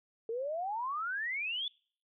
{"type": "exponential sweep", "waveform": "sine", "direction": "up", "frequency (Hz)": [440, 3520], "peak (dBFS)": -33, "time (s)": [0.29, 1.68], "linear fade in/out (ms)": 2, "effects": ["noise-tail reverb RT60 0.5 s tail -26 dB re dry"]}